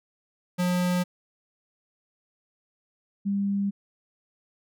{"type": "tone pair in turn", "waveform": ["square", "sine"], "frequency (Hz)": [179.1, 199.55], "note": ["F3", "G3"], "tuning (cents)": [44, 31], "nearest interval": "major second", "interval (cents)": 187, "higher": "second", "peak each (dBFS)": [-23, -23], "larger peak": "neither", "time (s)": [[0.58, 1.04], [3.25, 3.71]], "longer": "neither", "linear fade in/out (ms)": 20, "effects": []}